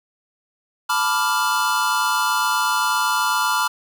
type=chord; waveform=square; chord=B half-diminished seventh; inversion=third; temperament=equal; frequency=880 / 987.8 / 1174.7 / 1396.9 Hz; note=A5 / B5 / D6 / F6; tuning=0 / 0 / 0 / 0 cents; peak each=-27 / -23 / -25 / -23 dBFS; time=0.89-3.68 s; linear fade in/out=10 ms; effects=none